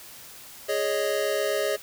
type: chord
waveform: square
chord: Ab suspended fourth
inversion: none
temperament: equal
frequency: 415.3 / 554.4 / 622.3 Hz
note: Ab4 / Db5 / Eb5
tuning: 0 / 0 / 0 cents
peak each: -29 dBFS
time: 0.68-1.77 s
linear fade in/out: 20 ms
effects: white hiss -45 dBFS RMS until 1.82 s